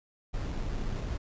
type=noise with sample-and-hold; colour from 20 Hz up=brown; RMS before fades=-33 dBFS; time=0.33-1.18 s; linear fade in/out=20 ms; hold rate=3150 Hz; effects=resampled to 16000 Hz